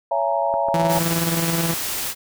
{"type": "chord", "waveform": "sine", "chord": "A# half-diminished seventh", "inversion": "first", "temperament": "just", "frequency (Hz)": [559.4, 671.3, 839.1, 932.3], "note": ["C#5", "E5", "G#5", "A#5"], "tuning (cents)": [16, 31, 18, 0], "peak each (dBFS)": [-24, -22, -25, -24], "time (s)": [0.11, 0.99], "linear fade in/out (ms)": 5}
{"type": "click train", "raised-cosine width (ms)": 1, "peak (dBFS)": -18, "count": 5, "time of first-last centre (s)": [0.54, 1.123], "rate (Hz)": 6.86}
{"type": "tone with tremolo", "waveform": "sawtooth", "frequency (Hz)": 166.6, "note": "E3", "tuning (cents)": 19, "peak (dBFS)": -15, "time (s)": [0.74, 1.74], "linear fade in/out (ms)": 2, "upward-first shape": "square", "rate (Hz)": 19, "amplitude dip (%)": 40}
{"type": "noise", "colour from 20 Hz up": "white", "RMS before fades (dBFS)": -26, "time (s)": [0.88, 2.15], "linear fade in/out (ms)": 50}
{"effects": []}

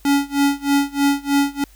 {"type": "tone with tremolo", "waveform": "square", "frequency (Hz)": 281.7, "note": "C#4", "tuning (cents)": 28, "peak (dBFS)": -13, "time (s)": [0.05, 1.64], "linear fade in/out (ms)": 2, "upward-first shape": "sine", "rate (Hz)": 3.2, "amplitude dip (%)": 95, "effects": ["added 49 Hz sine -46 dBFS peak until 1.75 s", "white hiss -53 dBFS RMS until 1.75 s"]}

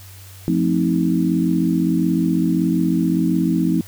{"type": "chord", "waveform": "sine", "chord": "F dominant seventh", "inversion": "none", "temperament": "equal with one note detuned", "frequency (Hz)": [174.61, 220, 261.6, 317.7], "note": ["F3", "A3", "C4", "Eb4"], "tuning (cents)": [0, 0, 0, 36], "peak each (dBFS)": [-19, -24, -21, -20], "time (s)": [0.48, 3.81], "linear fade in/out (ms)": 0, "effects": ["added 95 Hz sine -39 dBFS peak until 3.87 s", "white hiss -44 dBFS RMS until 3.87 s"]}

